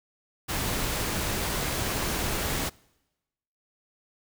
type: noise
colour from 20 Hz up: pink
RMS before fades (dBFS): -29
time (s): 0.48-2.7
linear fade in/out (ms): 20
effects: noise-tail reverb RT60 1.0 s tail -25 dB re dry